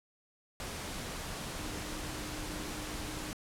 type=tone in noise; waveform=sine; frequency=304.3 Hz; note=D#4; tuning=38 cents flat; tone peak=-46 dBFS; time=1.59-3.31 s; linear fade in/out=0 ms; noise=pink; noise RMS=-40 dBFS; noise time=0.6-3.33 s; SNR=-9 dB; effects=low-pass 11000 Hz 12 dB/octave